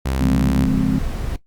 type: tone with vibrato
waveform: sawtooth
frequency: 65.1 Hz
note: C2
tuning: 8 cents flat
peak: -15 dBFS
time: 0.05-0.66 s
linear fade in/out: 10 ms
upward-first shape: square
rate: 2.6 Hz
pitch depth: 28 cents each way
type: chord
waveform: sine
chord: Db major seventh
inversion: none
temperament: equal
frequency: 138.59 / 174.61 / 207.7 / 261.6 Hz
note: Db3 / F3 / Ab3 / C4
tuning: 0 / 0 / 0 / 0 cents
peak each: -23 / -22 / -21 / -19 dBFS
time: 0.2-0.99 s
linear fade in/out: 10 ms
type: noise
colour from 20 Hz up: brown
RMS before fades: -24 dBFS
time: 0.66-1.36 s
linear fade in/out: 2 ms
effects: noise-tail reverb RT60 0.1 s tail -17 dB re dry + Opus 48 kbps